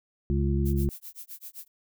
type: harmonic tone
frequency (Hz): 69.5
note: C#2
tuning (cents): +5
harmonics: 1 / 2 / 3 / 5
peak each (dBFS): -25 / -28 / -30 / -32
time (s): 0.3-0.89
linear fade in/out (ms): 0
type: noise with tremolo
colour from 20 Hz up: violet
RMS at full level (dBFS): -40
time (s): 0.65-1.68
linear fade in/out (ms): 10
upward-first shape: sine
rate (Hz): 7.7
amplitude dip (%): 100
effects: none